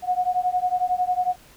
sine beating tone pair, 722 / 733 Hz, F#5 / F#5, -43 / -16 cents, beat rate 11 Hz, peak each -23 / -23 dBFS, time 0.02-1.36 s, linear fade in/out 50 ms, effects pink hiss -51 dBFS RMS until 1.56 s

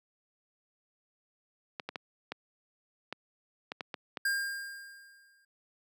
clicks, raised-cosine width 0.3 ms, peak -20 dBFS, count 9, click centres 1.798 / 1.89 / 1.958 / 2.32 / 3.126 / 3.719 / 3.808 / 3.942 / 4.172 s
square tone with exponential decay, 1606 Hz, G6, 41 cents sharp, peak -27 dBFS, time 4.25-5.45 s, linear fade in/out 5 ms, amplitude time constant 260 ms
effects high-pass 200 Hz 12 dB/octave

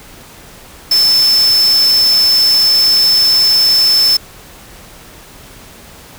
sine tone in noise, 5274 Hz, E8, in tune, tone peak -7 dBFS, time 0.91-4.17 s, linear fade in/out 5 ms, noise white, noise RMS -22 dBFS, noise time 0.91-4.17 s, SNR +12 dB, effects pink hiss -37 dBFS RMS until 6.18 s

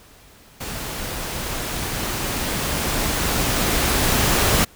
pink noise with level ramp, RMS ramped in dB -30 to -17 dBFS, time 0.6-4.65 s, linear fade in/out 10 ms, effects pink hiss -49 dBFS RMS until 4.75 s

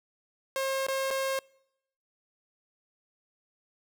sawtooth tone with dropouts, 536 Hz, C5, 42 cents sharp, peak -24 dBFS, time 0.56-1.39 s, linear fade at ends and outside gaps 1 ms, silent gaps 0.867-0.884 / 1.106-1.11 s, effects noise-tail reverb RT60 0.8 s tail -26 dB re dry

